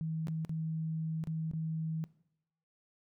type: tone with dropouts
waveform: sine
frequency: 160 Hz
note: D#3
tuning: 49 cents sharp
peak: -33 dBFS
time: 0.01-2.04 s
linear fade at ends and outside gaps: 0 ms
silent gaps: 0.271-0.283 / 0.449-0.494 / 1.239-1.272 / 1.513-1.535 s
effects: noise-tail reverb RT60 0.8 s tail -20 dB re dry